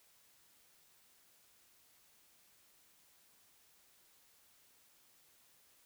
silence, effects white hiss -68 dBFS RMS until 5.85 s

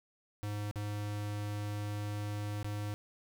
square tone with dropouts, 103.83 Hz, G#2, in tune, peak -36 dBFS, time 0.43-2.94 s, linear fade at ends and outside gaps 0 ms, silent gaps 0.712-0.758 / 2.629-2.645 s, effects none

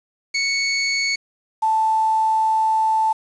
25% pulse / sine tone pair in turn, 2217 / 879.8 Hz, C#7 / A5, 0 / 0 cents, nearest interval octave + major third, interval 1600 cents, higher first, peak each -15 dBFS, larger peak neither, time 0.34-1.16 / 1.62-3.13 s, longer second, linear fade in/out 10 ms, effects resampled to 22050 Hz + 7-bit

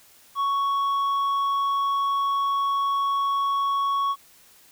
sine tone with tanh clipping, 1112 Hz, C#6, 5 cents sharp, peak -22 dBFS, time 0.35-4.16 s, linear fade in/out 50 ms, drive 5 dB, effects white hiss -54 dBFS RMS until 4.71 s

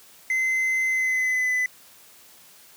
triangle tone with pitch glide, 2057 to 2005 Hz, C7 to B6, -30 to +26 cents, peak -19 dBFS, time 0.3-1.66 s, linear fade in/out 2 ms, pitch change -44 cents, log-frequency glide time 0.88-1.53 s, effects white hiss -51 dBFS RMS until 2.76 s + high-pass 100 Hz 12 dB/octave

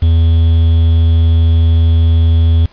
triangle tone with quantisation, 82.41 Hz, E2, in tune, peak -4 dBFS, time 0.02-2.66 s, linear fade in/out 5 ms, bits 5, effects pink hiss -46 dBFS RMS until 2.72 s + resampled to 11025 Hz

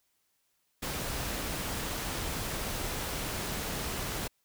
pink noise, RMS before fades -35 dBFS, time 0.82-4.28 s, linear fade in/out 10 ms, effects white hiss -75 dBFS RMS until 4.44 s

